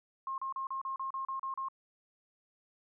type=tone bursts; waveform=sine; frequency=1070 Hz; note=C6; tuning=38 cents sharp; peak=-34 dBFS; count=10; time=0.27-1.685 s; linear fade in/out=2 ms; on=110 ms; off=35 ms; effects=none